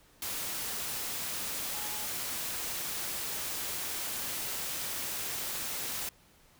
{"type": "tone in noise", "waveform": "sine", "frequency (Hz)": 846, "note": "G#5", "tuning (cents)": 32, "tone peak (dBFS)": -46, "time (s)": [1.74, 2.05], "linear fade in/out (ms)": 2, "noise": "white", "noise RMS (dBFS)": -36, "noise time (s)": [0.22, 6.09], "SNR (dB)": -13, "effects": ["pink hiss -62 dBFS RMS until 6.59 s"]}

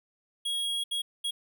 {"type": "tone bursts at uneven times", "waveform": "square", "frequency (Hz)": 3301, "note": "G#7", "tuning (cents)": -11, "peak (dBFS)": -29, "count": 3, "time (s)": [[0.45, 0.84], [0.91, 1.02], [1.24, 1.31]], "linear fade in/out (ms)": 10, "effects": []}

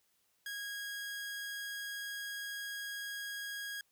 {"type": "tone", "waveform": "sawtooth", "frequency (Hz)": 1643, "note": "G#6", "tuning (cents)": -19, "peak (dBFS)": -36, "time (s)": [0.46, 3.81], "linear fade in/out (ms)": 2, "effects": ["white hiss -75 dBFS RMS until 3.91 s"]}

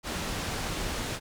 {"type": "low-pass noise", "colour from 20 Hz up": "pink", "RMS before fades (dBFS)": -33, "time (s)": [0.03, 1.2], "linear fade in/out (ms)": 50, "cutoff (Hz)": 8200, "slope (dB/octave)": 12, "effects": []}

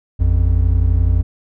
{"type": "tone pair together", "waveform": "triangle", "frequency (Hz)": [55.64, 87.31], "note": ["A1", "F2"], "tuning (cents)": [20, 0], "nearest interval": "minor sixth", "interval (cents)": 780, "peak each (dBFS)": -12, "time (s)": [0.19, 1.23], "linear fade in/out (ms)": 20, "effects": []}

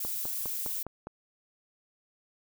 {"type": "noise", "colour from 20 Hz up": "violet", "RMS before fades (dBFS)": -34, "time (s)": [0, 0.83], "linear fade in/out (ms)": 5}
{"type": "click train", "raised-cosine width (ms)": 1, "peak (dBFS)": -25, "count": 6, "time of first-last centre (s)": [0.05, 1.07], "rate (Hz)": 4.9}
{"effects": []}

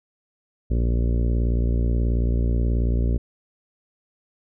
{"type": "harmonic tone", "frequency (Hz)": 58.5, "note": "A#1", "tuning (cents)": 7, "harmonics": [1, 2, 3, 4, 5, 6, 7, 8, 9, 10], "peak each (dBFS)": [-19, -26, -35, -31, -36, -37, -37, -42, -44, -45], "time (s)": [0.7, 3.18], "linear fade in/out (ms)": 10, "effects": []}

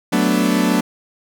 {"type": "chord", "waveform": "40% pulse", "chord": "B minor seventh", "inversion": "second", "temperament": "equal", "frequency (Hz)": [185, 220, 246.9, 293.7], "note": ["F#3", "A3", "B3", "D4"], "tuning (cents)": [0, 0, 0, 0], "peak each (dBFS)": -19, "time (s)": [0.12, 0.81], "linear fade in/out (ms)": 10, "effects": []}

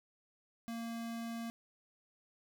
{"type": "tone", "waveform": "square", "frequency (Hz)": 230.7, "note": "A#3", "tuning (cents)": -18, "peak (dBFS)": -40, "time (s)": [0.68, 1.5], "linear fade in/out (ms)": 0, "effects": []}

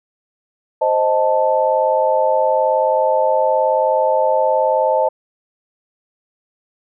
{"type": "chord", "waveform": "sine", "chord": "A diminished", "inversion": "first", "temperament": "equal", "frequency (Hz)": [523.3, 622.3, 880], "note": ["C5", "Eb5", "A5"], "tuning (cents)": [0, 0, 0], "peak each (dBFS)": -17, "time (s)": [0.81, 5.09], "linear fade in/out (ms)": 10, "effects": []}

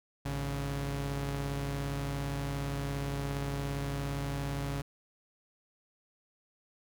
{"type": "tone pair together", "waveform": "sawtooth", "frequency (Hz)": [52.44, 140], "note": ["G#1", "C#3"], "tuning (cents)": [17, 18], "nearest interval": "octave + perfect fourth", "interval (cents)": 1701, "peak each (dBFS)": [-34, -30], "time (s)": [0.25, 4.82], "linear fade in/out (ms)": 10, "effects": []}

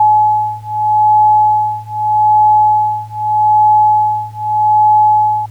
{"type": "beating tone pair", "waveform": "sine", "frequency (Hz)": [850, 850.81], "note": ["G#5", "G#5"], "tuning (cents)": [40, 42], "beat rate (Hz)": 0.81, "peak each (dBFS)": -11, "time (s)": [0, 5.46], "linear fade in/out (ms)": 5, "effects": ["added 109 Hz sine -29 dBFS peak until 5.5 s", "pink hiss -49 dBFS RMS until 5.5 s"]}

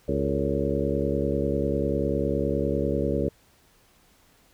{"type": "harmonic tone with a mistuned harmonic", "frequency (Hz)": 70, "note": "C#2", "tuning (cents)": 18, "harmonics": [1, 2, 3, 4, 5, 6, 7, 8], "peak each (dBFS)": [-31, -31, -31, -31, -31, -31, -31, -31], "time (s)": [0.08, 3.29], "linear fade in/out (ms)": 5, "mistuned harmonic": 7, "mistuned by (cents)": -70, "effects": ["pink hiss -60 dBFS RMS until 4.53 s"]}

